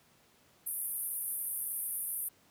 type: band-pass noise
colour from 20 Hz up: white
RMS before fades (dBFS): -37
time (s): 0.66-2.29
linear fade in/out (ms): 10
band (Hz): 9300 to 14000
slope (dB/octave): 96
effects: pink hiss -65 dBFS RMS until 2.5 s + high-pass 100 Hz 12 dB/octave